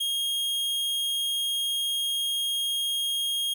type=tone; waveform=45% pulse; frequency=3253 Hz; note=G#7; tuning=37 cents flat; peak=-25 dBFS; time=0-3.54 s; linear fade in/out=10 ms; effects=none